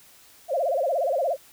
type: tone with vibrato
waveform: sine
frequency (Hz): 606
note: D#5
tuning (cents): -46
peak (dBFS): -21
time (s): 0.48-1.37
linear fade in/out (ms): 50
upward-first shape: sine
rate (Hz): 17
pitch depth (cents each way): 260
effects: white hiss -53 dBFS RMS until 1.52 s